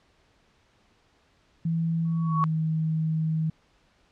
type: tone with pitch glide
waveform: sine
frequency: 164.81 to 158.83 Hz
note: E3 to D#3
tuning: 0 to +36 cents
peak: -23 dBFS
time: 1.65-3.5 s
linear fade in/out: 5 ms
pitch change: -64 cents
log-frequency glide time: 2.23-2.36 s
type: tone with exponential growth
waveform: sine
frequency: 1117 Hz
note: C#6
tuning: 13 cents sharp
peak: -19 dBFS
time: 2.05-2.44 s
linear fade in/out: 0 ms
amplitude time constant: 84 ms
effects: pink hiss -64 dBFS RMS until 4.11 s + low-pass 5000 Hz 12 dB/octave